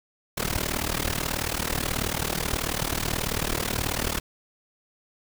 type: noise with amplitude modulation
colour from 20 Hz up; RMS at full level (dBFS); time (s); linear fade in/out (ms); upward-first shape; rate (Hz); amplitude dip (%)
pink; -24; 0.37-4.2; 10; sine; 38.4; 90
effects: none